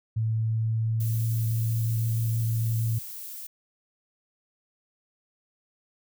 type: tone with pitch glide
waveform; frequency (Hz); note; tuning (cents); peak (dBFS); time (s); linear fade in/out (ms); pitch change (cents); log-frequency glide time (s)
sine; 111.3 to 113.31; A2 to A#2; +20 to -49; -23; 0.16-2.99; 10; +31; 0.32-1.7
type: noise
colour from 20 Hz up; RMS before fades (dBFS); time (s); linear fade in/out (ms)
violet; -39; 1-3.47; 5
effects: none